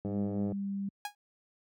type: tone with pitch glide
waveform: sine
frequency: 199.3 to 197.92 Hz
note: G3 to G3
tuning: +29 to +17 cents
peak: -32 dBFS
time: 0.05-0.89 s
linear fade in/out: 5 ms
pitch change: -12 cents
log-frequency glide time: 0.52-0.69 s
type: click train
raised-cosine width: 2 ms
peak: -24 dBFS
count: 49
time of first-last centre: 0.05-0.521 s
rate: 102 Hz
type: tone with exponential decay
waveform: sawtooth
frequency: 825 Hz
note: G#5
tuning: 12 cents flat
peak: -28 dBFS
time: 1.05-1.15 s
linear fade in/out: 2 ms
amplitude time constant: 20 ms
effects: high-pass 60 Hz 12 dB/octave